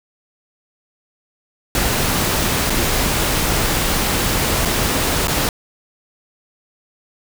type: noise with dropouts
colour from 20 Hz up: pink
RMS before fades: -18 dBFS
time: 1.75-5.49 s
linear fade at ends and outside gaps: 1 ms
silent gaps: 2.698-2.703 / 4.651-4.655 / 5.272-5.281 s
effects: none